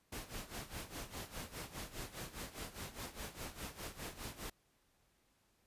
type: noise with tremolo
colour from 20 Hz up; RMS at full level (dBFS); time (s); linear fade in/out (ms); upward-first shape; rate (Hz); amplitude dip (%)
pink; -44; 0.12-4.5; 5; sine; 4.9; 80
effects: pink hiss -75 dBFS RMS until 5.66 s + resampled to 32000 Hz